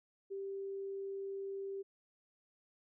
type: tone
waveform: sine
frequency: 392 Hz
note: G4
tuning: in tune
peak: -39 dBFS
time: 0.3-1.83 s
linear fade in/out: 20 ms
effects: none

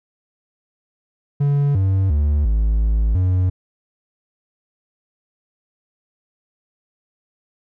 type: tone with pitch steps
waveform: triangle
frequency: 142.6 / 96 / 73.5 / 53.7 / 54.2 / 91.9 Hz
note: C#3 / G2 / D2 / A1 / A1 / F#2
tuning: +49 / -36 / +2 / -41 / -25 / -11 cents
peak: -12 dBFS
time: 1.4-3.5 s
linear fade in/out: 10 ms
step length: 350 ms
effects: none

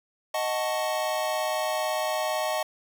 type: chord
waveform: square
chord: D# half-diminished seventh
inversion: none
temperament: equal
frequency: 622.3 / 740 / 880 / 1108.7 Hz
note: D#5 / F#5 / A5 / C#6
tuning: 0 / 0 / 0 / 0 cents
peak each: -29 / -33 / -34 / -35 dBFS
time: 0.34-2.63 s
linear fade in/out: 5 ms
effects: none

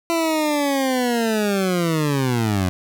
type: linear sweep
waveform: 20% pulse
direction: down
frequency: 337.3 to 87.9 Hz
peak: -13 dBFS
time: 0.1-2.69 s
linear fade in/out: 0 ms
effects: none

